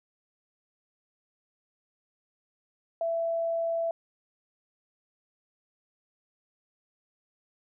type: tone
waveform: sine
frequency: 666 Hz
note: E5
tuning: 18 cents sharp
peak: -26 dBFS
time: 3.01-3.91 s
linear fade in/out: 2 ms
effects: none